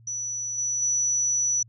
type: tone with level steps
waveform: sine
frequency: 5920 Hz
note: F#8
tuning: in tune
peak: -28 / -24 / -21 dBFS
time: 0.07-1.63 s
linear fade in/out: 5 ms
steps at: 0.58 / 0.82 s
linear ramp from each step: 2 ms
effects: added 114 Hz sine -50 dBFS peak until 1.68 s